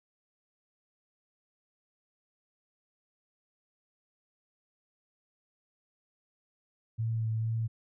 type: tone with vibrato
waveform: sine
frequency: 112.2 Hz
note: A2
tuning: 34 cents sharp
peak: -28 dBFS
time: 6.98-7.68 s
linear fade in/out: 20 ms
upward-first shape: sine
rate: 2.2 Hz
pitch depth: 19 cents each way
effects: none